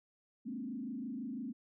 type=tone with frequency modulation; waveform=sine; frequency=246.9 Hz; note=B3; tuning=in tune; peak=-38 dBFS; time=0.45-1.53 s; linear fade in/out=20 ms; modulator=26 Hz; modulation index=1.4; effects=none